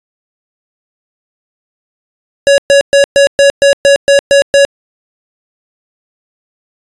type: tone bursts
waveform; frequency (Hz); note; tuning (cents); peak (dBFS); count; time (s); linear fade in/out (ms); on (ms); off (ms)
square; 560; C#5; +18; -4; 10; 2.47-4.65; 0; 110; 120
effects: resampled to 22050 Hz